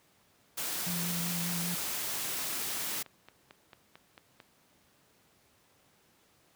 white noise, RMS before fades -35 dBFS, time 0.57-3.03 s, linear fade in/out 10 ms
sine tone with vibrato, 173 Hz, F3, 16 cents flat, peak -34 dBFS, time 0.86-1.75 s, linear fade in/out 10 ms, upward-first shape triangle, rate 5.1 Hz, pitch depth 27 cents each way
click train, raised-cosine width 0.3 ms, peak -33 dBFS, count 14, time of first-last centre 1.5-4.402 s, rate 4.48 Hz
effects pink hiss -66 dBFS RMS until 6.55 s + high-pass 100 Hz 12 dB/octave

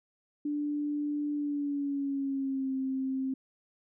sine tone with pitch glide, 293.7 to 264.7 Hz, D4 to C4, 0 to +20 cents, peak -29 dBFS, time 0.45-3.34 s, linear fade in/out 5 ms, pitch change -180 cents, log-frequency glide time 1.33-2.74 s, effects none

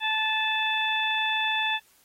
harmonic tone, 873 Hz, A5, 14 cents flat, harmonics 1 / 2 / 3 / 4, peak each -29 / -29 / -29 / -29 dBFS, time 0-1.8 s, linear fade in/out 50 ms, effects white hiss -61 dBFS RMS until 2.04 s + AAC 48 kbps

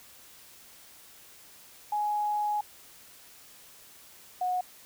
sine tone pair in turn, 836 / 729.5 Hz, G#5 / F#5, +11 / -25 cents, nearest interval major second, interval 236 cents, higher first, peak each -26 dBFS, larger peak neither, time 1.92-2.61 / 4.41-4.61 s, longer first, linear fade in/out 5 ms, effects white hiss -53 dBFS RMS until 4.85 s

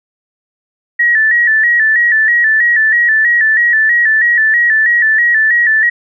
sine tone with vibrato, 1828 Hz, A#6, 34 cents flat, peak -7 dBFS, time 0.99-5.9 s, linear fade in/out 10 ms, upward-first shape square, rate 3.1 Hz, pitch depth 68 cents each way, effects none

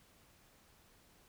silence, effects pink hiss -66 dBFS RMS until 1.28 s

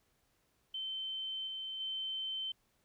sine tone with level steps, 3089 Hz, G7, 26 cents flat, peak -37 / -39 / -36 dBFS, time 0.74-2.52 s, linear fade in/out 5 ms, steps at 1.47 / 1.8 s, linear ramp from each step 5 ms, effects pink hiss -75 dBFS RMS until 2.84 s

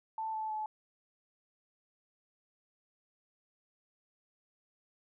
sine tone with pitch steps, 883 / 871.9 / 860.8 Hz, A5 / A5 / A5, +6 / -16 / -38 cents, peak -34 dBFS, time 0.18-0.66 s, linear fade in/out 2 ms, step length 160 ms, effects none

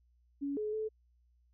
sine tone with pitch steps, 281.7 / 425.1 / 434.7 Hz, C#4 / G#4 / A4, +28 / +40 / -21 cents, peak -33 dBFS, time 0.41-0.89 s, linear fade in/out 20 ms, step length 160 ms, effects added 60 Hz sine -66 dBFS peak until 1.53 s

